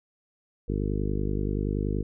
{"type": "harmonic tone", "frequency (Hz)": 50.5, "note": "G#1", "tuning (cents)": -48, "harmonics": [1, 2, 3, 4, 5, 6, 7, 8, 9], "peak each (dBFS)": [-29, -32, -34, -35, -36, -37, -37, -38, -39], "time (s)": [0.68, 2.03], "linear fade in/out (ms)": 10, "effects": []}